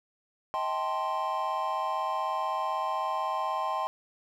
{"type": "chord", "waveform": "triangle", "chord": "A half-diminished seventh", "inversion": "second", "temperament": "equal with one note detuned", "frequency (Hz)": [635, 784, 880, 1046.5], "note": ["Eb5", "G5", "A5", "C6"], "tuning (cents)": [35, 0, 0, 0], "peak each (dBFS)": [-34, -32, -34, -29], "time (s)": [0.54, 3.87], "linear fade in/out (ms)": 0, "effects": []}